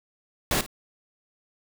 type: noise with echo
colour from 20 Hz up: pink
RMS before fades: -24 dBFS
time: 0.51-0.61 s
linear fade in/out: 2 ms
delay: 53 ms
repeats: 1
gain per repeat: -15 dB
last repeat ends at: 0.663 s
effects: none